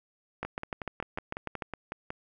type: two click trains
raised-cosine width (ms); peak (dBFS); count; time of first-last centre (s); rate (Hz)
0.5; -18 / -20; 9 / 10; 0.43-1.622 / 0.45-2.104; 6.71 / 5.44
effects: none